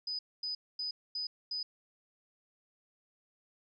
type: tone bursts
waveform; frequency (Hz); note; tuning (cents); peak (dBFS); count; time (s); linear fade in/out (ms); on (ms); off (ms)
sine; 4989; D#8; +4; -34; 5; 0.07-1.63; 5; 120; 240
effects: none